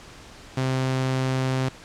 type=tone; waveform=sawtooth; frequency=130.81 Hz; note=C3; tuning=in tune; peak=-18 dBFS; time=0.57-1.69 s; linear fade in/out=5 ms; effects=pink hiss -45 dBFS RMS until 1.84 s + low-pass 7000 Hz 12 dB/octave

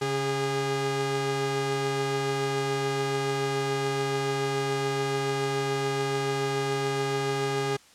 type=tone pair together; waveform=sawtooth; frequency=138.6 / 408.8 Hz; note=C#3 / G#4; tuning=0 / -27 cents; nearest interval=octave + perfect fifth; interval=1873 cents; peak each=-27 / -23 dBFS; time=0.01-7.77 s; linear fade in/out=10 ms; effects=white hiss -55 dBFS RMS until 7.94 s + low-pass 8000 Hz 12 dB/octave

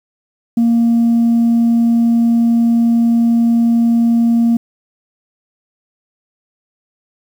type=tone; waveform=sine; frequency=232.8 Hz; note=A#3; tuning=2 cents flat; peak=-7 dBFS; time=0.57-4.57 s; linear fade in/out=5 ms; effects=tanh soft clip ceiling -7 dBFS + 7-bit

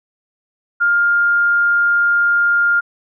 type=tone; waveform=sine; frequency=1406 Hz; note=F6; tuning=11 cents sharp; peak=-11 dBFS; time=0.8-2.81 s; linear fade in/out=20 ms; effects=none

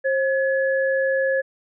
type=tone pair together; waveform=sine; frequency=533.9 / 1700 Hz; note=C5 / G#6; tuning=+35 / +40 cents; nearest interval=octave + minor sixth; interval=2005 cents; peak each=-19 / -24 dBFS; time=0.04-1.42 s; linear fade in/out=20 ms; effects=none

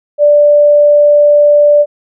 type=tone; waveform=sine; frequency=587.3 Hz; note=D5; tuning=in tune; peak=-3 dBFS; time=0.18-1.86 s; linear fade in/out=50 ms; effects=none

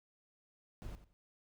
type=noise with echo; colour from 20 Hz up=brown; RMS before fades=-45 dBFS; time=0.82-0.95 s; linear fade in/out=0 ms; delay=90 ms; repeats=2; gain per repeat=-13 dB; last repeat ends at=1.13 s; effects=none

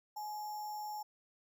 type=tone with sample-and-hold; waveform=sine; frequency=845 Hz; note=G#5; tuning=30 cents sharp; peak=-39 dBFS; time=0.16-1.03 s; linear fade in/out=10 ms; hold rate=6300 Hz; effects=none

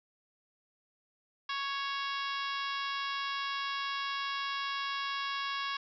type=harmonic tone; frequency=554.4 Hz; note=C#5; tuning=in tune; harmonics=2 / 3 / 4 / 5 / 6 / 7 / 8 / 9 / 10; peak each=-36 / -40 / -44 / -43 / -42 / -45 / -50 / -47 / -51 dBFS; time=1.49-5.77 s; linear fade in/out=5 ms; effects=none

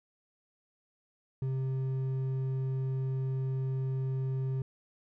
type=tone with hard clipping; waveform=sine; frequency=132.1 Hz; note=C3; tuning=17 cents sharp; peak=-31 dBFS; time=1.42-4.62 s; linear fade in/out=2 ms; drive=5 dB; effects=none

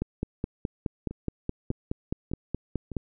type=two click trains; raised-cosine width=3 ms; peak=-24 / -15 dBFS; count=4 / 15; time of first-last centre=1.11-2.917 / 0.02-2.967 s; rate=1.66 / 4.75 Hz; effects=none

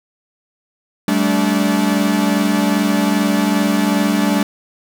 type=tone cluster; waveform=45% pulse; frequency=193.8 / 216.3 / 289.2 Hz; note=G3 / A3 / D4; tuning=-20 / -29 / -27 cents; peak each=-18 dBFS; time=1.08-4.43 s; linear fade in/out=2 ms; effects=none

